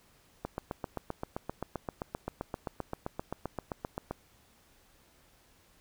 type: click train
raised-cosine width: 1 ms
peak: -20 dBFS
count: 29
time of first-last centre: 0.45-4.11 s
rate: 7.65 Hz
effects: pink hiss -64 dBFS RMS until 5.8 s